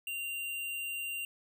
square tone, 2776 Hz, F7, 11 cents flat, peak -36 dBFS, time 0.07-1.25 s, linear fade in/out 2 ms, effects none

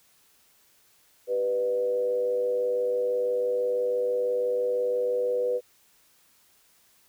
sine tone with frequency modulation, 493.9 Hz, B4, in tune, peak -23 dBFS, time 1.27-5.61 s, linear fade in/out 50 ms, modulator 106 Hz, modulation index 0.5, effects white hiss -62 dBFS RMS until 7.08 s

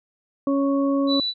harmonic tone, 277.2 Hz, C#4, in tune, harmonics 1 / 2 / 4, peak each -19 / -25 / -31 dBFS, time 0.47-1.2 s, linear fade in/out 2 ms
sine tone, 3959 Hz, B7, 3 cents sharp, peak -22 dBFS, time 1.07-1.34 s, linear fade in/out 50 ms
effects none

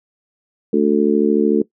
harmonic tone, 73.42 Hz, D2, in tune, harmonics 3 / 4 / 5 / 6, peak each -17 / -17 / -17 / -17 dBFS, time 0.73-1.62 s, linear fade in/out 5 ms, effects noise-tail reverb RT60 0.1 s tail -19 dB re dry

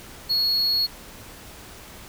triangle tone, 4335 Hz, C#8, 39 cents flat, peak -18 dBFS, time 0.29-0.87 s, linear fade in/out 20 ms, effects pink hiss -43 dBFS RMS until 2.08 s

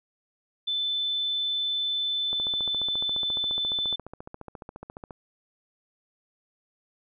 sine tone, 3520 Hz, A7, in tune, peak -25 dBFS, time 0.67-3.96 s, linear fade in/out 10 ms
click train, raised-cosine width 1 ms, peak -25 dBFS, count 41, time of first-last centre 2.33-5.108 s, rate 14.4 Hz
effects none

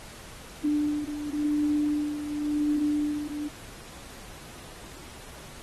sine beating tone pair, 296.4 / 297.33 Hz, D4 / D4, +16 / +21 cents, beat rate 0.93 Hz, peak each -25 / -31 dBFS, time 0.63-3.49 s, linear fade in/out 20 ms, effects pink hiss -46 dBFS RMS until 5.62 s + AAC 32 kbps

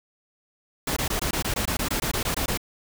pink noise bursts, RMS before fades -26 dBFS, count 15, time 0.87-2.575 s, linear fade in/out 5 ms, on 95 ms, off 20 ms, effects none

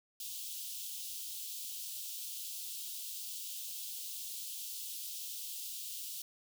white high-pass noise, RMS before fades -43 dBFS, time 0.2-6.22 s, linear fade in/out 2 ms, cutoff 2900 Hz, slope 48 dB/octave, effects none

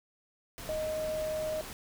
sine tone in noise, 622.3 Hz, D#5, in tune, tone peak -31 dBFS, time 0.69-1.61 s, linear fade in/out 0 ms, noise pink, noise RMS -43 dBFS, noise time 0.58-1.73 s, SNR +9 dB, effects none

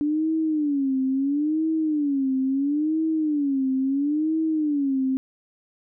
sine tone with vibrato, 290 Hz, D4, 22 cents flat, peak -20 dBFS, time 0.01-5.17 s, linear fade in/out 0 ms, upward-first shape sine, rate 0.74 Hz, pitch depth 170 cents each way, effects none

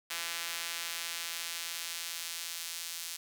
sawtooth tone with high-pass filter sweep, 168.6 Hz, E3, 39 cents sharp, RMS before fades -39 dBFS, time 0.1-3.17 s, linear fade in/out 10 ms, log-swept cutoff 2100 to 4400 Hz, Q 0.72, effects none

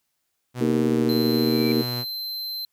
sawtooth tone with vibrato, 123.7 Hz, B2, 3 cents sharp, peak -24 dBFS, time 0.54-2.05 s, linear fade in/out 50 ms, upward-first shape sine, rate 1.2 Hz, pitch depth 26 cents each way
harmonic tone, 77.78 Hz, D#2, in tune, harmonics 3 / 4 / 5 / 6, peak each -22 / -24 / -26 / -28 dBFS, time 0.6-1.83 s, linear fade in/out 20 ms
square tone, 4100 Hz, C8, 36 cents flat, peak -29 dBFS, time 1.09-2.65 s, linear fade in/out 2 ms
sine tone with exponential growth, 2327 Hz, D7, 17 cents flat, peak -30 dBFS, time 1.21-1.72 s, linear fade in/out 1 ms, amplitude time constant 110 ms
effects white hiss -75 dBFS RMS until 2.72 s

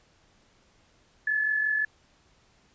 sine tone with amplitude modulation, 1723 Hz, A6, 37 cents flat, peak -21 dBFS, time 1.27-1.85 s, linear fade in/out 5 ms, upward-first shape sine, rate 45.8 Hz, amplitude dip 50%, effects pink hiss -63 dBFS RMS until 2.74 s + resampled to 16000 Hz

